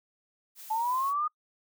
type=noise; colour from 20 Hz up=blue; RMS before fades=-46 dBFS; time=0.55-1.14 s; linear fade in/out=50 ms
type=linear sweep; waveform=sine; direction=up; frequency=860 to 1240 Hz; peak=-26 dBFS; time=0.7-1.28 s; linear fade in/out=10 ms
effects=noise-tail reverb RT60 0.1 s tail -24 dB re dry